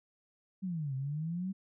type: exponential two-way sweep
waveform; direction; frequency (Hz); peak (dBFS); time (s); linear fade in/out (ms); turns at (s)
sine; down then up; 196 to 130.2 to 195.7; -33; 0.62-1.53; 20; 0.95
effects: none